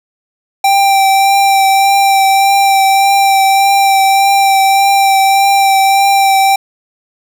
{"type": "tone with vibrato", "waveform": "square", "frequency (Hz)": 784, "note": "G5", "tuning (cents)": 0, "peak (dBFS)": -7, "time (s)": [0.64, 6.56], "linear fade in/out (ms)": 5, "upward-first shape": "triangle", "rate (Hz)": 1.7, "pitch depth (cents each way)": 19, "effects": []}